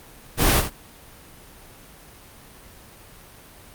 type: noise with echo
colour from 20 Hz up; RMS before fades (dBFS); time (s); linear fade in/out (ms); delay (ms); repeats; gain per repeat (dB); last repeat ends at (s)
pink; -17; 0.37-0.63; 50; 74; 1; -9; 0.704
effects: pink hiss -46 dBFS RMS until 3.74 s + Opus 32 kbps